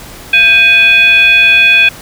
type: tone with frequency modulation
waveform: sine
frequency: 2489 Hz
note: D#7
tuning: in tune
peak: -3 dBFS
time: 0.33-1.89 s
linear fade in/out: 5 ms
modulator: 903 Hz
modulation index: 0.66
effects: pink hiss -31 dBFS RMS until 2.01 s